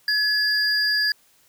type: tone pair together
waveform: triangle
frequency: 1699 / 4805 Hz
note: G#6 / D8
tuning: +39 / +39 cents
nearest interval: octave + tritone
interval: 1800 cents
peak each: -20 dBFS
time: 0.08-1.12 s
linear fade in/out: 2 ms
effects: white hiss -59 dBFS RMS until 1.48 s